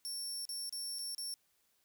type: tone with dropouts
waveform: 25% pulse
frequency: 5450 Hz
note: F8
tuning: 43 cents flat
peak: -34 dBFS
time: 0.05-1.34 s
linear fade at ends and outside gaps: 0 ms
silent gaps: 0.453-0.491 / 0.694-0.726 / 0.986-0.991 / 1.148-1.181 s
effects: white hiss -75 dBFS RMS until 1.84 s